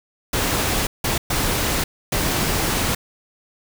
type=noise bursts at uneven times; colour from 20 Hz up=pink; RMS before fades=-21 dBFS; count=4; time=0.33-0.87 / 1.04-1.18 / 1.3-1.84 / 2.12-2.95 s; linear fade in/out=5 ms; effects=none